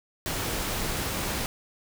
pink noise, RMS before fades -30 dBFS, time 0.26-1.46 s, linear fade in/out 0 ms, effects none

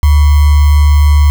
sine tone with sample-and-hold, 73.42 Hz, D2, in tune, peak -3 dBFS, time 0.03-1.3 s, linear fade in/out 0 ms, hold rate 1050 Hz, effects none

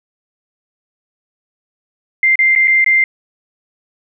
sine tone with dropouts, 2093 Hz, C7, in tune, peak -8 dBFS, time 2.23-3.04 s, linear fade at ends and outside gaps 2 ms, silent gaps 2.356-2.39 / 2.552-2.56 / 2.674-2.679 / 2.844-2.862 s, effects none

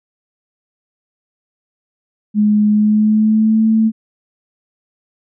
sine tone with pitch glide, 210 to 221.1 Hz, G#3 to A3, +19 to +9 cents, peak -9 dBFS, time 2.34-3.92 s, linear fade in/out 50 ms, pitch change +90 cents, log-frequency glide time 2.7-3.66 s, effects none

